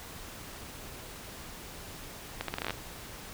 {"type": "accelerating click train", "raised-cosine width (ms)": 0.3, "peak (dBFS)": -16, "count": 10, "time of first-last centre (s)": [2.41, 2.706], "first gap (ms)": 73, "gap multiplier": 0.78, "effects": ["pink hiss -45 dBFS RMS until 3.33 s"]}